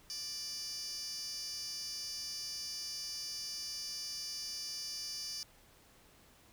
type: tone with high-pass filter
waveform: 15% pulse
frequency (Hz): 588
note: D5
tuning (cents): +2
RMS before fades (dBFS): -42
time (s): 0.1-5.43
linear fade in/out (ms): 0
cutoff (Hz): 4800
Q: 7
effects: pink hiss -63 dBFS RMS until 6.52 s